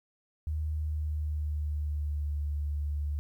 sine tone with pitch glide, 77 to 73.31 Hz, D#2 to D2, -17 to -3 cents, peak -29 dBFS, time 0.47-3.19 s, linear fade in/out 0 ms, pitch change -86 cents, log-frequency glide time 0.7-2.39 s, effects 11-bit

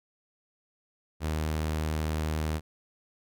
sawtooth tone, 77.8 Hz, D#2, in tune, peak -24 dBFS, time 1.2-2.61 s, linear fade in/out 50 ms, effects none

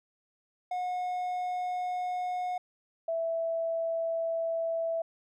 triangle / sine tone pair in turn, 725 / 660 Hz, F#5 / E5, -35 / +2 cents, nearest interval major second, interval 163 cents, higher first, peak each -28 dBFS, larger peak neither, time 0.71-2.58 / 3.08-5.02 s, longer second, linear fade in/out 5 ms, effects none

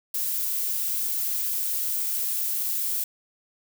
violet noise, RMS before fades -27 dBFS, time 0.14-3.04 s, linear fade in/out 5 ms, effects none

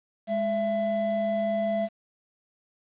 triangle tone pair together, 207.7 / 668.4 Hz, G#3 / E5, 0 / +24 cents, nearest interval octave + minor sixth, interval 2024 cents, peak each -28 / -23 dBFS, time 0.27-1.89 s, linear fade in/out 50 ms, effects resampled to 8000 Hz + 9-bit

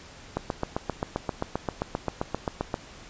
click train, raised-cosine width 1 ms, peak -12 dBFS, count 19, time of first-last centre 0.37-2.742 s, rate 7.59 Hz, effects pink hiss -47 dBFS RMS until 3.09 s + resampled to 16000 Hz

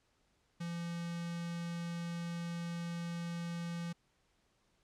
square tone with notch filter, 170.5 Hz, F3, 41 cents flat, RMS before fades -40 dBFS, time 0.6-3.93 s, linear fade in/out 10 ms, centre 640 Hz, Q 1.1, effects pink hiss -75 dBFS RMS until 4.83 s + low-pass 8000 Hz 12 dB/octave

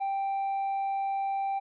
triangle tone with tanh clipping, 785 Hz, G5, 2 cents sharp, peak -28 dBFS, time 0-1.6 s, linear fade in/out 20 ms, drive 7 dB, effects none

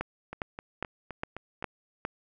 two click trains, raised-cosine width 0.5 ms, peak -16 / -23 dBFS, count 6 / 6, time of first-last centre 0.01-2.051 / 0.33-1.625 s, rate 2.45 / 3.86 Hz, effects none

